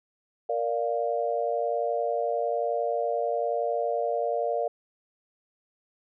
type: chord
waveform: sine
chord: Bb major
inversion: none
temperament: equal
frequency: 466.2 / 587.3 / 698.5 Hz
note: Bb4 / D5 / F5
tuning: 0 / 0 / 0 cents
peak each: -29 dBFS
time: 0.49-4.68 s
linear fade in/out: 5 ms
effects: none